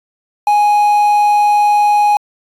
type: tone with quantisation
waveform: triangle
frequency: 830.6 Hz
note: G#5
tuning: in tune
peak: -6 dBFS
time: 0.47-2.17 s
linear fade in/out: 2 ms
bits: 5
effects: resampled to 32000 Hz